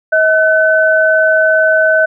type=tone pair together; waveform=sine; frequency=636 / 1513.6 Hz; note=D#5 / F#6; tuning=+38 / +39 cents; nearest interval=octave + minor third; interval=1501 cents; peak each=-10 dBFS; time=0.12-2.06 s; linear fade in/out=10 ms; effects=none